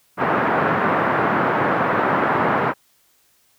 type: band-pass noise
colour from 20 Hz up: white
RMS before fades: -19 dBFS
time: 0.17-2.74 s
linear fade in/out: 50 ms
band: 120 to 1500 Hz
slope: 24 dB/octave
effects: white hiss -60 dBFS RMS until 3.58 s